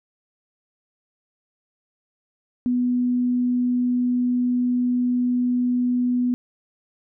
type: tone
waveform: sine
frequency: 246.9 Hz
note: B3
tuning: in tune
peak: -18 dBFS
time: 2.66-6.34 s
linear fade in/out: 0 ms
effects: none